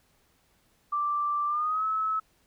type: tone with pitch glide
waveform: sine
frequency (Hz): 1174.7 to 1295.9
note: D6 to E6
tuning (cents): 0 to -30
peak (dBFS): -25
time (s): 0.92-2.2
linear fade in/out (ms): 10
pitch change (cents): +170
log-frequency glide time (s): 1.47-1.85
effects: pink hiss -67 dBFS RMS until 2.46 s